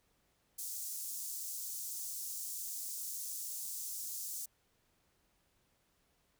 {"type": "high-pass noise", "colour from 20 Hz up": "pink", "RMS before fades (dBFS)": -42, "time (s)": [0.58, 4.46], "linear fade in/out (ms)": 10, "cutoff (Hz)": 6300, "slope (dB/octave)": 24, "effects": ["pink hiss -75 dBFS RMS until 6.39 s"]}